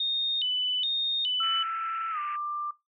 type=tone with vibrato; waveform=sine; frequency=3322 Hz; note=G#7; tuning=in tune; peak=-25 dBFS; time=0-1.63 s; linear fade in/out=5 ms; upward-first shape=square; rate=1.2 Hz; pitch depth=180 cents each way
type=tone with pitch glide; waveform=sine; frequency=1332 to 1186.7 Hz; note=E6 to D6; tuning=+18 to +18 cents; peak=-29 dBFS; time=1.4-2.71 s; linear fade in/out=5 ms; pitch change=-200 cents; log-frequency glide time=2.11-2.19 s
type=band-pass noise; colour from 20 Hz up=pink; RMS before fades=-44 dBFS; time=1.42-2.37 s; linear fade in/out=20 ms; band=1300 to 2800 Hz; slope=96 dB/octave
effects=noise-tail reverb RT60 0.2 s tail -20 dB re dry